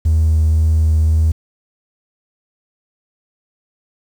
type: tone with vibrato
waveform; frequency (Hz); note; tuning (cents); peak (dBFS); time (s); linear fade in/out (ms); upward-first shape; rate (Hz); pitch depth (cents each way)
triangle; 79.1; D#2; +29; -7; 0.05-1.32; 10; triangle; 1.9; 11
effects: tanh soft clip ceiling -6 dBFS + 7-bit